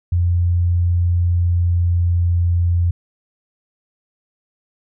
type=tone with pitch glide; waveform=sine; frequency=87.31 to 86.71 Hz; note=F2 to F2; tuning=0 to -12 cents; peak=-13 dBFS; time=0.12-2.91 s; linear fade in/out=5 ms; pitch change=-12 cents; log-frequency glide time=1.23-2.44 s; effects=none